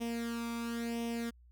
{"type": "tone with flanger", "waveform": "sawtooth", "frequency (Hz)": 233.2, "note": "A#3", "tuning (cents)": 1, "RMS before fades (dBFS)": -37, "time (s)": [0, 1.31], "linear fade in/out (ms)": 20, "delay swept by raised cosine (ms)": [0.34, 0.85], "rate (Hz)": 0.97, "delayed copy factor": 0.7, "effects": ["added 60 Hz sine -57 dBFS peak until 1.51 s"]}